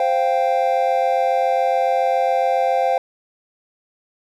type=chord; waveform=triangle; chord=C suspended fourth; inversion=none; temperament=just; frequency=523.3 / 697.7 / 784.9 Hz; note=C5 / F5 / G5; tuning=0 / -2 / +2 cents; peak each=-18 dBFS; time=0-2.98 s; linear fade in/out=2 ms; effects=none